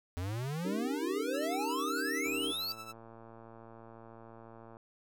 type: exponential sweep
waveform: square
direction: up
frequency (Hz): 84.9 to 4731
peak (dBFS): -35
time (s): 0.17-2.72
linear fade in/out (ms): 0
type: chord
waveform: sine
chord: Eb dominant seventh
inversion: third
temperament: equal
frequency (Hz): 277.2 / 311.1 / 392 / 466.2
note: Db4 / Eb4 / G4 / Bb4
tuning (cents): 0 / 0 / 0 / 0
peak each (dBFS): -39 / -39 / -40 / -41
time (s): 0.64-2.53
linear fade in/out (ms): 20
type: tone with tremolo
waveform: sawtooth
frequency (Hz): 1318.5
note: E6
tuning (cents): 0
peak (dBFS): -38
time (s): 1.33-2.93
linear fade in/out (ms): 20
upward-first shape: triangle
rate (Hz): 11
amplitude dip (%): 75
type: click train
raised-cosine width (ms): 1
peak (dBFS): -38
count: 287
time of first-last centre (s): 2.26-4.769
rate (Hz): 114
effects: none